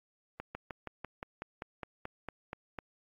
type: slowing click train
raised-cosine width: 0.5 ms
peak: -24 dBFS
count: 13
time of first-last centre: 0.4-2.788 s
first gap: 150 ms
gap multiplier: 1.05
effects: AAC 48 kbps